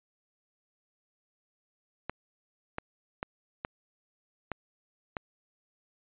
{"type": "clicks", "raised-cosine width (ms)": 0.5, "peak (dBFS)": -18, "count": 6, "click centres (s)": [2.096, 2.784, 3.229, 3.649, 4.517, 5.168], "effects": ["resampled to 8000 Hz"]}